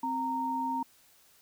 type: tone pair together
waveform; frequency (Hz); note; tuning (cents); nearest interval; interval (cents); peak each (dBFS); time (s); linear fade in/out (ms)
sine; 261.6 / 925.3; C4 / A#5; 0 / -13; octave + minor seventh; 2187; -35 / -30; 0.03-0.83; 5
effects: white hiss -62 dBFS RMS until 1.41 s